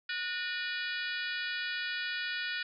harmonic tone with a mistuned harmonic, 487.2 Hz, B4, 24 cents flat, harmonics 3 / 4 / 5 / 6 / 7 / 8 / 9 / 10, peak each -37 / -39 / -41 / -43 / -44 / -45 / -46 / -47 dBFS, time 0.09-2.63 s, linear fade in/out 5 ms, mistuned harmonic 4, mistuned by -110 cents, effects none

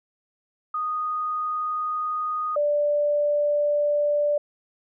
sine tone pair in turn, 1239 / 587.1 Hz, D#6 / D5, -8 / -1 cents, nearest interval octave + minor second, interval 1293 cents, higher first, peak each -24 / -19 dBFS, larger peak second, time 0.74-2.56 / 2.56-4.38 s, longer neither, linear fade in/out 5 ms, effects none

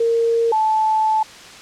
sine tone pair in turn, 461.6 / 871.4 Hz, A#4 / A5, -17 / -17 cents, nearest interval major seventh, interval 1100 cents, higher second, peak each -14 dBFS, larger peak neither, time 0-0.52 / 0.52-1.23 s, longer second, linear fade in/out 5 ms, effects white hiss -39 dBFS RMS until 1.61 s + low-pass 6000 Hz 12 dB/octave

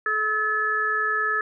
harmonic tone, 430.4 Hz, A4, 38 cents flat, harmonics 1 / 3 / 4, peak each -33 / -25 / -23 dBFS, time 0.06-1.41 s, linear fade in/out 2 ms, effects none

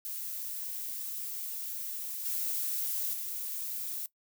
violet noise with level steps, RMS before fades -38 / -33 / -37 dBFS, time 0.05-4.06 s, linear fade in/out 0 ms, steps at 2.25 / 3.13 s, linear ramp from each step 5 ms, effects noise-tail reverb RT60 0.1 s tail -19 dB re dry

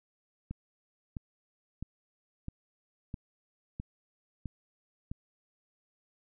click train, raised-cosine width 5 ms, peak -25 dBFS, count 8, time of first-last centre 0.51-5.115 s, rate 1.52 Hz, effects none

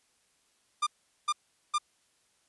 45% pulse tone bursts, 1199 Hz, D6, 36 cents sharp, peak -25 dBFS, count 3, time 0.82-1.784 s, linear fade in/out 10 ms, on 48 ms, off 410 ms, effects white hiss -70 dBFS RMS until 2.48 s + resampled to 24000 Hz

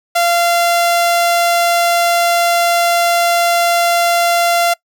sawtooth tone, 689 Hz, F5, 24 cents flat, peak -7 dBFS, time 0.15-4.74 s, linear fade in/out 10 ms, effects noise-tail reverb RT60 0.1 s tail -23 dB re dry

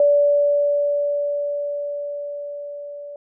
sine tone with level ramp, 578 Hz, D5, 28 cents flat, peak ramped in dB -11 to -32 dBFS, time 0-3.16 s, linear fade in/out 2 ms, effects none

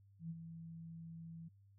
sine tone with ADSR envelope, 164.81 Hz, E3, in tune, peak -40 dBFS, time 0.19-1.49 s, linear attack 110 ms, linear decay 39 ms, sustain -8 dB, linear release 15 ms, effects added 99 Hz sine -63 dBFS peak until 1.78 s

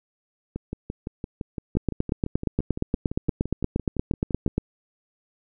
two click trains, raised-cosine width 3 ms, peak -17 / -9 dBFS, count 24 / 25, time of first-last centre 0.56-4.478 / 1.77-4.58 s, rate 5.87 / 8.54 Hz, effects none

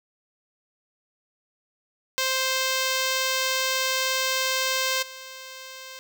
5% pulse tone with level steps, 523.3 Hz, C5, in tune, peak -11 / -27 dBFS, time 2.18-5.99 s, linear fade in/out 0 ms, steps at 5.02 s, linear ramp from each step 10 ms, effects none

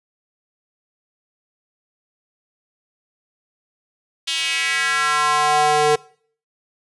square tone with high-pass filter sweep, 150.1 Hz, D3, 38 cents sharp, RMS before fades -18 dBFS, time 4.27-5.96 s, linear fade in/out 10 ms, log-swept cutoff 3300 to 490 Hz, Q 2.8, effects noise-tail reverb RT60 0.5 s tail -22 dB re dry + resampled to 24000 Hz

